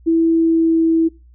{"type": "tone with pitch glide", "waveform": "sine", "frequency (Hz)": [328.9, 326.6], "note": ["E4", "E4"], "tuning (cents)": [-4, -16], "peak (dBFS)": -11, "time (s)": [0.06, 1.09], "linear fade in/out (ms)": 20, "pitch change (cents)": -12, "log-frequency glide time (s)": [0.3, 0.81], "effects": ["noise-tail reverb RT60 0.3 s tail -23 dB re dry", "added 60 Hz sine -43 dBFS peak until 1.34 s"]}